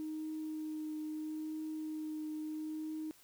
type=tone with vibrato; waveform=sine; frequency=310 Hz; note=D#4; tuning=6 cents flat; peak=-37 dBFS; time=0-3.11 s; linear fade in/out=0 ms; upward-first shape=triangle; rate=0.76 Hz; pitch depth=14 cents each way; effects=tanh soft clip ceiling -33 dBFS + white hiss -63 dBFS RMS until 3.23 s